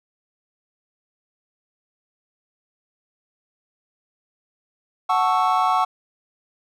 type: chord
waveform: triangle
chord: F# minor seventh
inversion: none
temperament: equal with one note detuned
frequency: 740 / 877.5 / 1108.7 / 1318.5 Hz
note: F#5 / A5 / C#6 / E6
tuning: 0 / -5 / 0 / 0 cents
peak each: -19 / -22 / -19 / -23 dBFS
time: 5.09-5.85 s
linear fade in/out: 10 ms
effects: none